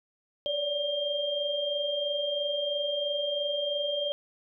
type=tone cluster; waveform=sine; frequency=560 / 583 / 3194 Hz; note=C#5 / D5 / G7; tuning=+18 / -13 / +32 cents; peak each=-37 / -30 / -31 dBFS; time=0.46-4.12 s; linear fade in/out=0 ms; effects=none

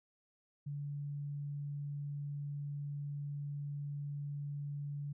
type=tone; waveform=sine; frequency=144 Hz; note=D3; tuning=34 cents flat; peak=-38 dBFS; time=0.66-5.13 s; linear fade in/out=10 ms; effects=none

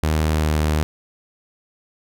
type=tone with pitch glide; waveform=sawtooth; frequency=77.78 to 76.71 Hz; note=D#2 to D#2; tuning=0 to -24 cents; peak=-13 dBFS; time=0.03-0.83 s; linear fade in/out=0 ms; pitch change=-24 cents; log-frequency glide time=0.35-0.49 s; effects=none

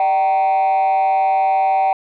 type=tone with frequency modulation; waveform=sine; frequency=769 Hz; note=G5; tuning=33 cents flat; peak=-10 dBFS; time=0-1.93 s; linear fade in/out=2 ms; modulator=166 Hz; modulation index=0.48; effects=tanh soft clip ceiling -12 dBFS

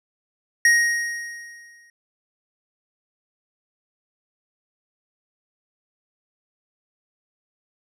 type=tone with exponential decay; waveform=square; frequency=1876 Hz; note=A#6; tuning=11 cents sharp; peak=-12 dBFS; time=0.65-1.9 s; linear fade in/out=2 ms; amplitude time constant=270 ms; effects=low-pass 10000 Hz 12 dB/octave

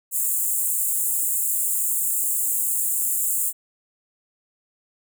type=high-pass noise; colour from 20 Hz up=pink; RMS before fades=-23 dBFS; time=0.11-3.53 s; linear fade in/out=50 ms; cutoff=7200 Hz; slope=96 dB/octave; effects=none

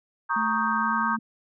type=chord; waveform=sine; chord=Eb dominant seventh; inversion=second; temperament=equal; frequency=932.3 / 1108.7 / 1244.5 / 1568 Hz; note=Bb5 / Db6 / Eb6 / G6; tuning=0 / 0 / 0 / 0 cents; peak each=-28 dBFS; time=0.29-1.17 s; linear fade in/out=20 ms
type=tone with pitch glide; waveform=sine; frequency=220 to 223.2 Hz; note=A3 to A3; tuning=0 to +25 cents; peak=-30 dBFS; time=0.36-1.19 s; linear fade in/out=5 ms; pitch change=+25 cents; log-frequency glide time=0.79-0.96 s
effects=none

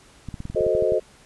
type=clicks; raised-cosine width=5 ms; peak=-20 dBFS; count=11; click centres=0.287 / 0.342 / 0.404 / 0.454 / 0.5 / 0.548 / 0.608 / 0.666 / 0.751 / 0.824 / 0.922 s
type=chord; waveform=sine; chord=F# diminished seventh; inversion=none; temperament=equal; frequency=370 / 440 / 523.3 / 622.3 Hz; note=F#4 / A4 / C5 / Eb5; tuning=0 / 0 / 0 / 0 cents; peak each=-25 / -23 / -24 / -23 dBFS; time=0.55-1 s; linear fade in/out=20 ms
effects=pink hiss -52 dBFS RMS until 1.25 s + resampled to 24000 Hz

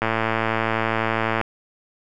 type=click train; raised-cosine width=0.5 ms; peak=-6 dBFS; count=157; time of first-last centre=0.02-1.413 s; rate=112 Hz; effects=none

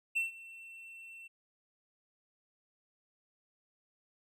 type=tone with ADSR envelope; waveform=triangle; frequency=2696 Hz; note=E7; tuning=38 cents sharp; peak=-26 dBFS; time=0.15-1.28 s; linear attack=19 ms; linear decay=140 ms; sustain=-20 dB; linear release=14 ms; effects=none

